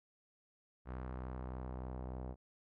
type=tone with low-pass filter sweep; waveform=sawtooth; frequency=63.4 Hz; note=B1; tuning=46 cents sharp; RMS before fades=-44 dBFS; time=0.85-2.36 s; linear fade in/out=50 ms; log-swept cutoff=1400 to 740 Hz; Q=1.4; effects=none